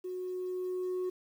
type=tone with level ramp; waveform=sine; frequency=366.3 Hz; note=F#4; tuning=17 cents flat; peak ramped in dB=-35 to -28 dBFS; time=0.04-1.1 s; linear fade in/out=10 ms; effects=tanh soft clip ceiling -30 dBFS + 10-bit